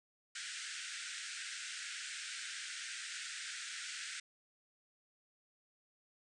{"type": "band-pass noise", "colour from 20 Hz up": "pink", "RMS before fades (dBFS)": -45, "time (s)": [0.35, 4.2], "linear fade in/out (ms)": 5, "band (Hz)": [1400, 9100], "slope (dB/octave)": 96, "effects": []}